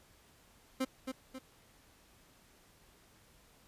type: tone with echo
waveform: 30% pulse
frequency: 261.6 Hz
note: C4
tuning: in tune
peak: -28 dBFS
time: 0.8-0.85 s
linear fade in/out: 10 ms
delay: 270 ms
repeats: 2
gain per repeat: -6 dB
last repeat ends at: 1.39 s
effects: pink hiss -64 dBFS RMS until 3.67 s + resampled to 32000 Hz